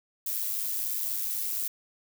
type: noise with amplitude modulation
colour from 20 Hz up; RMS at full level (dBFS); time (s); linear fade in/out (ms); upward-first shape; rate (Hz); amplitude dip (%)
violet; -29; 0.26-1.68; 5; sine; 104; 45
effects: none